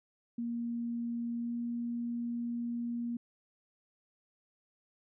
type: tone with pitch glide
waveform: sine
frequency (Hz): 235.3 to 236.9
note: A#3 to A#3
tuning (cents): +16 to +28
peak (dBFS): -33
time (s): 0.38-3.17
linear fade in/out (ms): 5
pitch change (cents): +12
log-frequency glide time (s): 1.39-1.53
effects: none